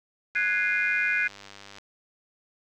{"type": "click train", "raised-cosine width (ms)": 0.2, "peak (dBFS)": -27, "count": 144, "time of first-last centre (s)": [0.35, 1.784], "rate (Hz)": 99.7}
{"type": "chord", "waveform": "sine", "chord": "Ab dominant seventh", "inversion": "third", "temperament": "equal with one note detuned", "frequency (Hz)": [1480, 1661.2, 2093, 2450], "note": ["Gb6", "Ab6", "C7", "Eb7"], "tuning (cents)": [0, 0, 0, -27], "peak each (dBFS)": -28, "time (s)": [0.35, 1.28], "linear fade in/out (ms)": 10}
{"effects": []}